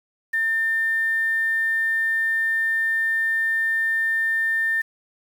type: tone with quantisation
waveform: sine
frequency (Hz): 1800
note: A6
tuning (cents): +39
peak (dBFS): -19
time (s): 0.33-4.82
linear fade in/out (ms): 10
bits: 7
effects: none